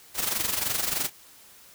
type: noise with amplitude modulation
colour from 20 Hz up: white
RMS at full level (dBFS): -25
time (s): 0.14-1.1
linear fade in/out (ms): 50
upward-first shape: sine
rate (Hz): 23.2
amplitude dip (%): 65
effects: white hiss -52 dBFS RMS until 1.74 s